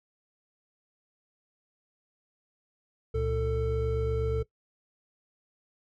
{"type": "tone cluster", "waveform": "triangle", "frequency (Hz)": [68.4, 116.6, 444.6], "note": ["C#2", "A#2", "A4"], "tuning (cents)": [-23, 1, 18], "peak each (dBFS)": [-29, -31, -26], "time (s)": [3.14, 4.43], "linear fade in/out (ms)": 10, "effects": ["noise-tail reverb RT60 0.1 s tail -19 dB re dry"]}